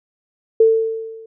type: tone with level ramp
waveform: sine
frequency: 447.4 Hz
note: A4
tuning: 29 cents sharp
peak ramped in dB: -6 to -36 dBFS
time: 0.6-1.26 s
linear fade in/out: 5 ms
effects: none